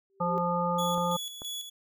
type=tone with exponential growth; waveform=sine; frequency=389.9 Hz; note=G4; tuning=9 cents flat; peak=-31 dBFS; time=0.1-0.38 s; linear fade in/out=0 ms; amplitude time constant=60 ms
type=harmonic tone; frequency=174.61 Hz; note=F3; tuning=in tune; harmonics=1 / 3 / 5 / 7; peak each=-31 / -31 / -31 / -31 dBFS; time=0.2-1.17 s; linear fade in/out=10 ms
type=tone with tremolo; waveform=sawtooth; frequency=3392 Hz; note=G#7; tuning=36 cents sharp; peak=-31 dBFS; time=0.78-1.7 s; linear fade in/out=10 ms; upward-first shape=square; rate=3 Hz; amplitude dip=55%
type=clicks; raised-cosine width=1 ms; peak=-28 dBFS; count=2; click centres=0.979 / 1.419 s
effects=none